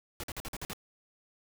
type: noise bursts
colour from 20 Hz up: pink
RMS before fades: -39 dBFS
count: 7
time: 0.2-0.733 s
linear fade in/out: 0 ms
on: 35 ms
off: 48 ms
effects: none